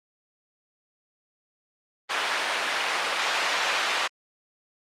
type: band-pass noise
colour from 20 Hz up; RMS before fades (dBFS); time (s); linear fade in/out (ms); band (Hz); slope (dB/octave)
white; -26; 2.09-4.08; 20; 630 to 2700; 12
effects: low-pass 10000 Hz 12 dB/octave + Opus 24 kbps